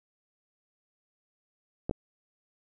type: clicks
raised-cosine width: 2 ms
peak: -17 dBFS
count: 2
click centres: 1.895 / 1.911 s
effects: none